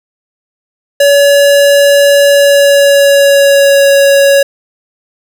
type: tone with pitch glide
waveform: square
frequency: 567 to 557.3 Hz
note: C#5 to C#5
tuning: +39 to +9 cents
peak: -4 dBFS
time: 1-4.43 s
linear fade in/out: 5 ms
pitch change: -30 cents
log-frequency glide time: 2.3-3.88 s
effects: none